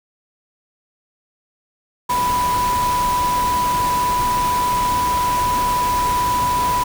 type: tone in noise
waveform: sine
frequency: 987.8 Hz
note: B5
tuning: in tune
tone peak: -16 dBFS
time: 2.09-6.84 s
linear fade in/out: 10 ms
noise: pink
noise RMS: -26 dBFS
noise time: 2.09-6.84 s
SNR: +7 dB
effects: none